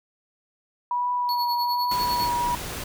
sine tone with vibrato, 972 Hz, B5, 28 cents flat, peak -22 dBFS, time 0.91-2.55 s, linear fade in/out 2 ms, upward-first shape triangle, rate 1.2 Hz, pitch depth 23 cents each way
square tone with tremolo, 4400 Hz, C#8, 14 cents flat, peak -27 dBFS, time 1.29-2.29 s, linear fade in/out 0 ms, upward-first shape sine, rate 9.9 Hz, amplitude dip 75%
pink noise, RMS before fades -33 dBFS, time 1.91-2.84 s, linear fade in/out 5 ms
effects none

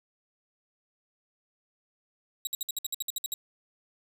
15% pulse tone bursts, 3830 Hz, A#7, 46 cents sharp, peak -22 dBFS, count 12, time 2.45-3.34 s, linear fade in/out 2 ms, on 21 ms, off 58 ms, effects none

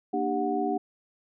sine tone cluster, 234.6 / 300.5 / 395.1 / 732 Hz, A#3 / D4 / G4 / F#5, +11 / +40 / +14 / -19 cents, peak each -33 / -30 / -30 / -29 dBFS, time 0.13-0.78 s, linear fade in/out 10 ms, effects none

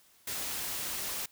white noise, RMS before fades -36 dBFS, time 0.27-1.26 s, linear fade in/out 5 ms, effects white hiss -63 dBFS RMS until 1.31 s

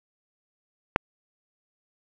click, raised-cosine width 0.5 ms, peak -3 dBFS, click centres 0.961 s, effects none

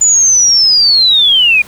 sine linear sweep, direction down, 7040 to 2391 Hz, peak -5 dBFS, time 0.01-1.62 s, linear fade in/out 5 ms, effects pink hiss -36 dBFS RMS until 1.67 s

